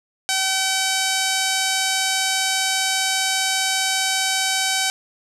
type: tone with low-pass filter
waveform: 5% pulse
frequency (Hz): 765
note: G5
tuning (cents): -42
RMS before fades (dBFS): -21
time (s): 0.29-4.9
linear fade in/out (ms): 0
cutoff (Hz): 11000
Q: 0.65
effects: none